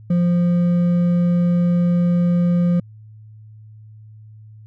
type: tone with hard clipping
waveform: triangle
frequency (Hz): 174.61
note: F3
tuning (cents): 0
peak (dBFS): -15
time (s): 0.1-2.8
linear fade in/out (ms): 5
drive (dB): 8
effects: added 108 Hz sine -39 dBFS peak until 4.66 s